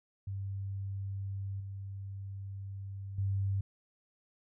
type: tone with level steps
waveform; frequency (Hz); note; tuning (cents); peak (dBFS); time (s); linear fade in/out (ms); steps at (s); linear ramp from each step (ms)
sine; 98; G2; 0; -35 / -39 / -29; 0.27-3.61; 5; 1.6 / 3.18; 5
effects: none